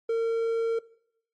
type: tone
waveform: triangle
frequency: 456.7 Hz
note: A#4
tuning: 36 cents flat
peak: -21 dBFS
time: 0.09-0.79 s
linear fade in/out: 5 ms
effects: noise-tail reverb RT60 0.7 s tail -21 dB re dry + MP3 48 kbps